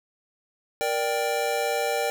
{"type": "chord", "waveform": "square", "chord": "G minor", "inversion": "first", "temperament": "just", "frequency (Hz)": [470.4, 588, 784], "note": ["Bb4", "D5", "G5"], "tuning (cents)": [16, 2, 0], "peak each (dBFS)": -29, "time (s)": [0.81, 2.1], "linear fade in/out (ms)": 0, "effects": []}